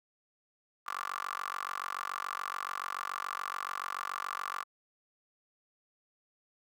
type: tone with high-pass filter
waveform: 15% pulse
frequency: 47 Hz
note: F#1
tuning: 28 cents sharp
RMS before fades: -38 dBFS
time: 0.86-4.64 s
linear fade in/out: 20 ms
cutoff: 1200 Hz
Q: 9.8
effects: none